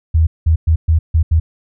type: tone bursts at uneven times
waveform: sine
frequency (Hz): 80.4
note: E2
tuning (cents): -43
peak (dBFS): -8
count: 6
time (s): 0.14-0.27 / 0.46-0.56 / 0.67-0.76 / 0.88-0.99 / 1.14-1.23 / 1.31-1.4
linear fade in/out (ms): 10
effects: none